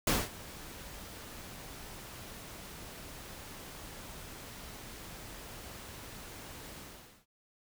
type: noise with ADSR envelope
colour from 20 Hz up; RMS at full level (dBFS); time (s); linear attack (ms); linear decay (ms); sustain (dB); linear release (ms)
pink; -27; 0.07-7.26; 4; 210; -20; 480
effects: none